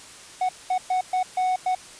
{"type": "tone bursts at uneven times", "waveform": "triangle", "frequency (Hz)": 740, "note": "F#5", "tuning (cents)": 0, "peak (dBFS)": -18, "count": 6, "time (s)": [[0.41, 0.49], [0.7, 0.78], [0.9, 1.01], [1.13, 1.23], [1.37, 1.56], [1.66, 1.75]], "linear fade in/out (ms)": 5, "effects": ["white hiss -44 dBFS RMS until 1.99 s", "resampled to 22050 Hz"]}